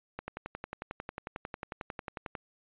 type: click train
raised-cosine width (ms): 0.5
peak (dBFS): -22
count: 25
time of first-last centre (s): 0.19-2.352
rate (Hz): 11.1
effects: resampled to 8000 Hz